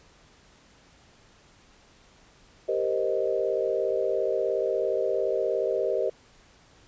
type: chord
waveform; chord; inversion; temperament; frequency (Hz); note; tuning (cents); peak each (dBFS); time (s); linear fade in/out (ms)
sine; C minor seventh; second; equal; 392 / 466.2 / 523.3 / 622.3; G4 / Bb4 / C5 / Eb5; 0 / 0 / 0 / 0; -29; 2.68-6.1; 10
effects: pink hiss -57 dBFS RMS until 6.87 s + resampled to 16000 Hz